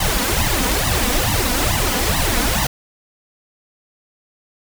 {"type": "noise with flanger", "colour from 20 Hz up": "pink", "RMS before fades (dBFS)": -18, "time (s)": [0, 2.67], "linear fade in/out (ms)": 5, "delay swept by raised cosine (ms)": [1, 4.1], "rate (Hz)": 2.3, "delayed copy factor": 1, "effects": []}